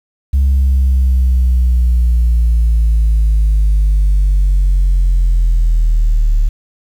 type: linear sweep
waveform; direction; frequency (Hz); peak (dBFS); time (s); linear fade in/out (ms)
sine; down; 68.3 to 36.71; -6; 0.33-6.49; 10
effects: tanh soft clip ceiling -6 dBFS + 7-bit